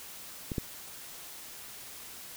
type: clicks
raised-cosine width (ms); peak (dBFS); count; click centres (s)
3; -21 / -17; 2; 0.518 / 0.582
effects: white hiss -46 dBFS RMS until 2.36 s